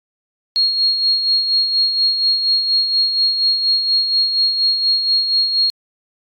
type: tone with tremolo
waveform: sine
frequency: 4280 Hz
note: C8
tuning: 38 cents sharp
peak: -11 dBFS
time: 0.56-5.7 s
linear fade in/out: 0 ms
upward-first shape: sine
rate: 4.2 Hz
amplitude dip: 50%
effects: AAC 48 kbps